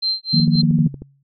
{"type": "tone with tremolo", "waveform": "sine", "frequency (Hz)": 4133, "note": "C8", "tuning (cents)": -22, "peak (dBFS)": -16, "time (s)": [0.02, 0.62], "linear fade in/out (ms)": 10, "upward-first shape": "sine", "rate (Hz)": 3.7, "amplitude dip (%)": 100}
{"type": "chord", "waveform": "sine", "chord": "Eb suspended second", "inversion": "none", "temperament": "equal", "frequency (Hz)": [155.56, 174.61, 233.1], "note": ["Eb3", "F3", "Bb3"], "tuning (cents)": [0, 0, 0], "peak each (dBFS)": [-16, -18, -18], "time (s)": [0.33, 0.88], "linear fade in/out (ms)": 10}
{"type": "click train", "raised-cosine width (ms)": 3, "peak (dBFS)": -19, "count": 9, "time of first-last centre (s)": [0.4, 1.02], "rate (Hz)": 12.9}
{"type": "tone with exponential decay", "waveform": "sine", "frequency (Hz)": 138.59, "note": "C#3", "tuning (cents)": 0, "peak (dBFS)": -21, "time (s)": [0.79, 1.23], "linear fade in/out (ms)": 5, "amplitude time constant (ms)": 94}
{"effects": []}